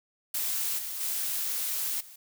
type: noise with level steps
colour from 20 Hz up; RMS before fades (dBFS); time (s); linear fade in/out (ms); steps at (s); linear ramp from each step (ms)
blue; -30 / -36 / -31 / -49; 0.34-2.16; 5; 0.78 / 1 / 2; 10
effects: none